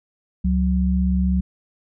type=tone pair together; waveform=sine; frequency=69.3 / 185 Hz; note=C#2 / F#3; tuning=0 / 0 cents; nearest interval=octave + perfect fourth; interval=1700 cents; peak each=-19 dBFS; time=0.44-1.41 s; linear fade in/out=10 ms; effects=none